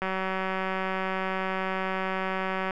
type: click train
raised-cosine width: 0.5 ms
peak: -15 dBFS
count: 509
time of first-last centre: 0.02-2.708 s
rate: 189 Hz
effects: none